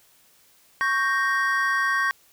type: chord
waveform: triangle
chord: G diminished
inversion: second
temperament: equal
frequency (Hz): 1108.7 / 1568 / 1864.7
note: Db6 / G6 / Bb6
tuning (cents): 0 / 0 / 0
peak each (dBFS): -23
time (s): 0.81-2.11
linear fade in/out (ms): 0
effects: white hiss -58 dBFS RMS until 2.32 s